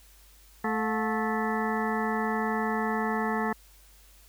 harmonic tone with a mistuned harmonic, 218.6 Hz, A3, 11 cents flat, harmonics 1 / 2 / 3 / 4 / 5 / 6 / 8 / 9, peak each -30 / -33 / -36 / -33 / -36 / -37 / -35 / -40 dBFS, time 0.64-3.53 s, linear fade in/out 5 ms, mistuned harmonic 3, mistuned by +150 cents, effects added 50 Hz sine -55 dBFS peak until 4.28 s + white hiss -58 dBFS RMS until 4.28 s

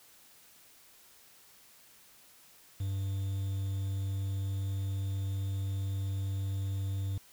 triangle tone with quantisation, 97.3 Hz, G2, 12 cents flat, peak -29 dBFS, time 2.8-7.18 s, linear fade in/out 5 ms, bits 9, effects white hiss -59 dBFS RMS until 7.32 s

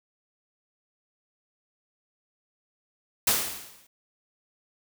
white noise with exponential decay, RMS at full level -20 dBFS, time 3.27-3.87 s, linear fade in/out 5 ms, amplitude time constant 130 ms, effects none

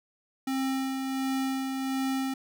square tone with tremolo, 266 Hz, C4, 29 cents sharp, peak -27 dBFS, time 0.47-2.34 s, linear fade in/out 5 ms, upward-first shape sine, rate 1.4 Hz, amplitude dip 35%, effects none

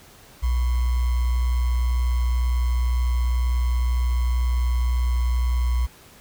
sine tone with sample-and-hold, 61 Hz, B1, 21 cents flat, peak -18 dBFS, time 0.42-5.87 s, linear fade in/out 20 ms, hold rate 1050 Hz, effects pink hiss -49 dBFS RMS until 6.2 s

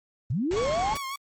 sine linear sweep, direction up, 98 to 887 Hz, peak -24 dBFS, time 0.3-0.94 s, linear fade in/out 5 ms
pink noise, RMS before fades -34 dBFS, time 0.51-0.97 s, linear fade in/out 0 ms
sawtooth tone with vibrato, 1097 Hz, C#6, 18 cents flat, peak -28 dBFS, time 0.56-1.16 s, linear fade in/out 5 ms, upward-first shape sine, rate 5.4 Hz, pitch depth 57 cents each way
effects Opus 24 kbps

